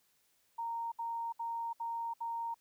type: tone bursts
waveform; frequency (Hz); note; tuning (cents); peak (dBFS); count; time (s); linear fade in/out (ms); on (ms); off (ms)
sine; 926; A#5; -12; -35; 5; 0.58-2.544; 10; 340; 66
effects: white hiss -73 dBFS RMS until 2.6 s